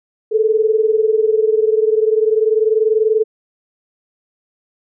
sine tone pair together, 431.2 / 451.5 Hz, A4 / A4, -35 / +45 cents, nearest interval minor second, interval 80 cents, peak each -13 / -16 dBFS, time 0.31-3.24 s, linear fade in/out 20 ms, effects none

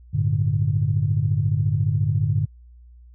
sine chord, G suspended second, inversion none, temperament equal with one note detuned, 98 / 112.25 / 146.83 Hz, G2 / A2 / D3, 0 / +35 / 0 cents, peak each -22 dBFS, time 0.13-2.46 s, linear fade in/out 20 ms, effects tanh soft clip ceiling -8 dBFS + added 60 Hz sine -44 dBFS peak until 3.14 s

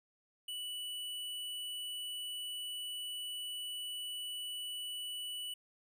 square tone, 2960 Hz, F#7, in tune, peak -40 dBFS, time 0.48-5.54 s, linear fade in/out 5 ms, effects none

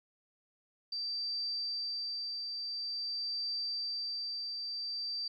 sine tone with tremolo, 4668 Hz, D8, 11 cents flat, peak -33 dBFS, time 0.92-5.28 s, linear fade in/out 5 ms, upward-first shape triangle, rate 0.48 Hz, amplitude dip 35%, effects 12-bit

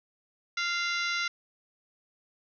harmonic tone with a mistuned harmonic, 695 Hz, F5, 9 cents flat, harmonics 2 / 3 / 4 / 5 / 6 / 7 / 8 / 9, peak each -32 / -32 / -38 / -40 / -38 / -41 / -41 / -45 dBFS, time 0.57-1.28 s, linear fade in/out 5 ms, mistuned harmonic 6, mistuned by -78 cents, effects none

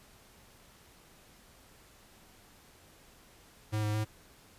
square tone with pitch steps, 107.3 / 105.7 / 107.8 Hz, A2 / G#2 / A2, -43 / +31 / -35 cents, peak -30 dBFS, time 3.72-4.05 s, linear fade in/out 20 ms, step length 110 ms, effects pink hiss -59 dBFS RMS until 4.58 s + resampled to 32000 Hz

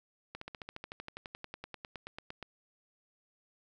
slowing click train, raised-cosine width 0.3 ms, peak -26 dBFS, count 24, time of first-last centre 0.35-2.427 s, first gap 64 ms, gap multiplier 1.03, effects none

